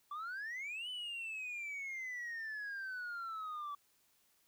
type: exponential two-way sweep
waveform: sine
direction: up then down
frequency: 1144 to 3029 to 1144 Hz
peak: -38 dBFS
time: 0.11-3.75 s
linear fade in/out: 5 ms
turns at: 0.89 s
effects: tanh soft clip ceiling -39 dBFS + white hiss -73 dBFS RMS until 4.47 s